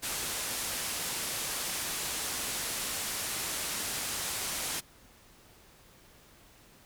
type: low-pass noise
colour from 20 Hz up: white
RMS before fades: -35 dBFS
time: 0.02-4.81 s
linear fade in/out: 20 ms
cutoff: 12000 Hz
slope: 24 dB/octave
effects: pink hiss -58 dBFS RMS until 6.85 s